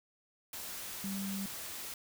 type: tone in noise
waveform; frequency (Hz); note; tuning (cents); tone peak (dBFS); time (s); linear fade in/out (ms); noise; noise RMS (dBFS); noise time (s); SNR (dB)
sine; 196; G3; 0; -36; 1.04-1.46; 2; white; -43; 0.53-1.94; +4
effects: none